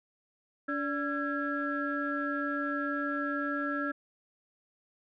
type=tone cluster; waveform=sine; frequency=286.5 / 583 / 1351 / 1654 Hz; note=D4 / D5 / E6 / G#6; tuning=-43 / -13 / +42 / -8 cents; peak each=-33 / -38 / -35 / -35 dBFS; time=0.68-3.92 s; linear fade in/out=10 ms; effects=tanh soft clip ceiling -20 dBFS